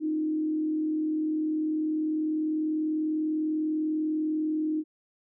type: tone with frequency modulation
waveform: sine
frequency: 310.4 Hz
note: D#4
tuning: 4 cents flat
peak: -25 dBFS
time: 0-4.84 s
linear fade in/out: 50 ms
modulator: 40.1 Hz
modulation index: 0.32
effects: none